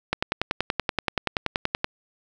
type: click train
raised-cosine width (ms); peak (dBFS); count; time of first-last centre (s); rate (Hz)
0.3; -6; 19; 0.13-1.844; 10.5
effects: none